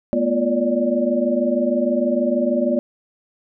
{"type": "tone cluster", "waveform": "sine", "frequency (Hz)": [215.8, 242.2, 348.4, 572, 592], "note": ["A3", "B3", "F4", "D5", "D5"], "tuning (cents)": [-33, -34, -4, -46, 14], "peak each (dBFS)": [-27, -20, -25, -23, -22], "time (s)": [0.13, 2.79], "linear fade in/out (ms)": 0, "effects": []}